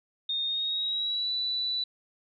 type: tone with pitch glide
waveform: sine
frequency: 3678 to 3965 Hz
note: A#7 to B7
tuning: -24 to +6 cents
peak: -27 dBFS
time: 0.29-1.84 s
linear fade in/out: 5 ms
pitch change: +130 cents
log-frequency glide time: 0.45-1.31 s
effects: none